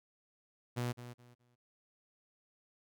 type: tone with echo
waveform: sawtooth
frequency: 121.6 Hz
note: B2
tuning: 26 cents flat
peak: -30 dBFS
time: 0.76-0.93 s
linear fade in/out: 20 ms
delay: 210 ms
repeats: 3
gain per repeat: -12 dB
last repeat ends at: 1.56 s
effects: none